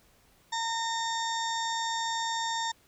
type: harmonic tone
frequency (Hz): 914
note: A#5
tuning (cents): -34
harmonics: 1 / 2 / 4 / 5 / 6 / 7 / 8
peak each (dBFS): -31 / -37 / -36 / -48 / -41 / -48 / -40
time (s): 0.52-2.72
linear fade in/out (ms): 10
effects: pink hiss -63 dBFS RMS until 2.87 s